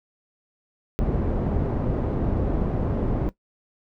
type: low-pass noise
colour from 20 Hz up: pink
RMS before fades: -24 dBFS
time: 0.99-3.29 s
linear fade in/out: 0 ms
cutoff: 490 Hz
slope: 12 dB/octave
effects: noise-tail reverb RT60 0.1 s tail -17 dB re dry